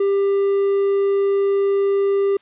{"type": "tone", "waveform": "triangle", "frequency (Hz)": 396.7, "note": "G4", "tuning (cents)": 21, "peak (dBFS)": -13, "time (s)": [0, 2.37], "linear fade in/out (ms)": 5, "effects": ["white hiss -57 dBFS RMS until 2.41 s", "resampled to 8000 Hz"]}